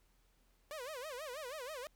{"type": "tone with vibrato", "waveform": "sawtooth", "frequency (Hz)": 554.4, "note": "C#5", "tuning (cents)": 0, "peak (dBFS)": -39, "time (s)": [0.71, 1.87], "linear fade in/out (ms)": 0, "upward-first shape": "sine", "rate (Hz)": 6.2, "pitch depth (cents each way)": 240, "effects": ["added 41 Hz sine -70 dBFS peak until 1.95 s", "pink hiss -75 dBFS RMS until 1.95 s"]}